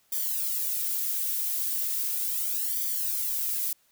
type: noise with flanger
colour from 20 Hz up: violet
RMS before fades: -29 dBFS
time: 0.12-3.73 s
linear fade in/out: 5 ms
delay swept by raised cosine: 0.74 to 3.04 ms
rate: 0.37 Hz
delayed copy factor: -1
effects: white hiss -66 dBFS RMS until 3.91 s